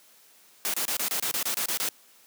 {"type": "noise bursts", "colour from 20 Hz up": "white", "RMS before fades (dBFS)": -28, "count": 11, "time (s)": [0.65, 1.888], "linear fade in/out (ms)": 0, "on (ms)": 88, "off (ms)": 27, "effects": ["white hiss -57 dBFS RMS until 2.26 s", "high-pass 200 Hz 12 dB/octave"]}